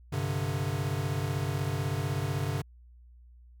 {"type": "chord", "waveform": "square", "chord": "G suspended fourth", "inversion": "none", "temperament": "equal", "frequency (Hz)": [98, 130.81, 146.83], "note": ["G2", "C3", "D3"], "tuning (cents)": [0, 0, 0], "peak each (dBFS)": -34, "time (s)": [0.12, 2.62], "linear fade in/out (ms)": 10, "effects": ["added 60 Hz sine -51 dBFS peak until 3.6 s"]}